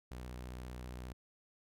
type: tone with vibrato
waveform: sawtooth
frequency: 62 Hz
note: B1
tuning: 7 cents sharp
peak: -40 dBFS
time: 0.11-1.13 s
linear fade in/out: 5 ms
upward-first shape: sine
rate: 15 Hz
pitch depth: 49 cents each way
effects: none